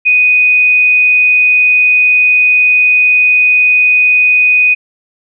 sine tone, 2489 Hz, D#7, in tune, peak -5 dBFS, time 0.05-4.75 s, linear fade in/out 20 ms, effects none

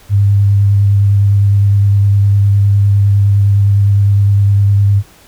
sine tone with vibrato, 100.5 Hz, G2, 44 cents sharp, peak -6 dBFS, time 0.09-5.03 s, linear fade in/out 50 ms, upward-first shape square, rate 9.8 Hz, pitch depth 12 cents each way, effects pink hiss -43 dBFS RMS until 5.27 s

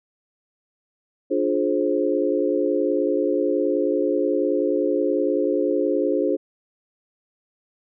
sine chord, D half-diminished seventh, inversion none, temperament just, 293.7 / 352.4 / 422.9 / 528.6 Hz, D4 / F4 / Ab4 / C5, 0 / +16 / +31 / +18 cents, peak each -24 dBFS, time 1.3-6.37 s, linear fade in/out 20 ms, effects none

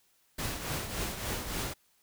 pink noise with tremolo, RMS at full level -33 dBFS, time 0.38-1.74 s, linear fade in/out 10 ms, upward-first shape triangle, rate 3.5 Hz, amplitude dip 60%, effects white hiss -69 dBFS RMS until 2.02 s

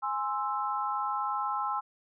sine chord, Ab augmented, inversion none, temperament equal, 830.6 / 1046.5 / 1318.5 Hz, Ab5 / C6 / E6, 0 / 0 / 0 cents, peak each -33 dBFS, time 0.02-1.81 s, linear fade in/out 20 ms, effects none

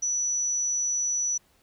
sine tone, 5920 Hz, F#8, in tune, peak -24 dBFS, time 0.02-1.38 s, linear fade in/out 10 ms, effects pink hiss -64 dBFS RMS until 1.62 s

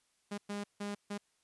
sawtooth tone bursts at uneven times, 203.9 Hz, G#3, 32 cents flat, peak -33 dBFS, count 4, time 0.31-0.38 / 0.49-0.64 / 0.8-0.95 / 1.1-1.18 s, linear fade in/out 10 ms, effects white hiss -75 dBFS RMS until 1.43 s + resampled to 24000 Hz

